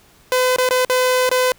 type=tone with dropouts; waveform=sawtooth; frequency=507 Hz; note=B4; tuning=45 cents sharp; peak=-10 dBFS; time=0.32-1.52 s; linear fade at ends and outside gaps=1 ms; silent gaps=0.562-0.584 / 0.69-0.708 / 0.849-0.897 / 1.292-1.314 s; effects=pink hiss -51 dBFS RMS until 1.58 s